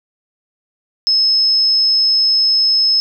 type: tone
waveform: sine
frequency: 5190 Hz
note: E8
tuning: 28 cents flat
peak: -10 dBFS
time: 1.07-3 s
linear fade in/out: 0 ms
effects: none